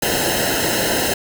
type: noise with comb filter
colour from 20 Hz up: pink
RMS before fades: -19 dBFS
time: 0.02-1.14 s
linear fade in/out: 5 ms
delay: 0.86 ms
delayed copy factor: -0.9
effects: none